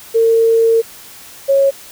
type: tone pair in turn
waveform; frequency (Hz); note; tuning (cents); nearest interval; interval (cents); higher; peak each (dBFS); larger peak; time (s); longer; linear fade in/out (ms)
sine; 454.7 / 549.6; A#4 / C#5; -43 / -15; minor third; 328; second; -8; neither; 0.14-0.82 / 1.48-1.71; first; 20
effects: white hiss -37 dBFS RMS until 1.91 s